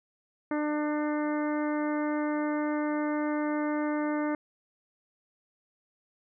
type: harmonic tone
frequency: 299.4 Hz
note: D4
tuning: 33 cents sharp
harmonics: 1 / 2 / 3 / 4 / 5 / 6 / 7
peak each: -28 / -34 / -38 / -40 / -42 / -44 / -45 dBFS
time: 0.51-4.35 s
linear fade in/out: 2 ms
effects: none